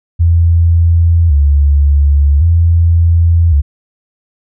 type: tone with vibrato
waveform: sine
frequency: 77.6 Hz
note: D#2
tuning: 4 cents flat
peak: -5 dBFS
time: 0.19-3.62 s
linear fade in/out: 20 ms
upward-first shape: square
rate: 0.45 Hz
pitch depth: 140 cents each way
effects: none